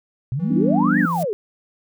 sine exponential two-way sweep, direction up then down, 116.54 to 1938 to 385.1 Hz, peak -20 dBFS, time 0.32-1.33 s, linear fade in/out 0 ms, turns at 0.99 s
triangle tone with pitch glide, 162 to 169.56 Hz, E3 to E3, -30 to +49 cents, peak -21 dBFS, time 0.39-1.25 s, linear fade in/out 10 ms, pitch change +79 cents, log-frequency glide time 0.5-0.9 s
sine chord, G major, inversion none, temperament just, 196 / 245 / 294 Hz, G3 / B3 / D4, 0 / -14 / +2 cents, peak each -20 dBFS, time 0.5-1.06 s, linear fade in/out 10 ms
blue noise with exponential growth, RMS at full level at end -34 dBFS, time 0.8-1.23 s, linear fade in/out 1 ms, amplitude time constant 92 ms
effects none

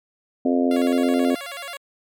harmonic tone, 87.4 Hz, F2, 2 cents sharp, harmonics 3 / 4 / 5 / 6 / 7 / 8, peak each -18 / -26 / -26 / -31 / -26 / -30 dBFS, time 0.45-1.35 s, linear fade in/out 5 ms
10% pulse tone with vibrato, 622.3 Hz, D#5, in tune, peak -23 dBFS, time 0.71-1.77 s, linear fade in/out 2 ms, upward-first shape square, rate 9.3 Hz, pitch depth 190 cents each way
effects MP3 96 kbps

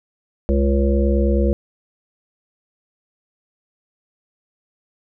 harmonic tone with a mistuned harmonic, 69.3 Hz, C#2, in tune, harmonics 1 / 3 / 5 / 7 / 8, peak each -16 / -21 / -23 / -24 / -25 dBFS, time 0.49-1.53 s, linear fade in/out 0 ms, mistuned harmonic 1, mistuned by -81 cents, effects none

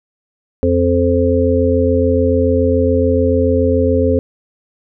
harmonic tone, 87 Hz, F2, 6 cents flat, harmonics 1 / 3 / 5 / 6, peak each -16 / -16 / -16 / -16 dBFS, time 0.63-4.19 s, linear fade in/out 0 ms, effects none

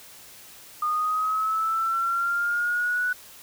sine linear sweep, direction up, 1219 to 1485 Hz, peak -22 dBFS, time 0.82-3.13 s, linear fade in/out 5 ms, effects white hiss -47 dBFS RMS until 3.42 s

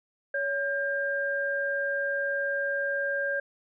sine tone pair together, 561.5 / 1600 Hz, C#5 / G6, +22 / +35 cents, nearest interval octave + tritone, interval 1813 cents, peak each -30 / -28 dBFS, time 0.34-3.4 s, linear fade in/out 5 ms, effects none

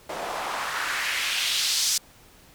white noise with band-pass filter sweep, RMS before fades -27 dBFS, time 0.09-1.98 s, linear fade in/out 5 ms, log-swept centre 560 to 6000 Hz, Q 1.7, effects pink hiss -53 dBFS RMS until 2.54 s

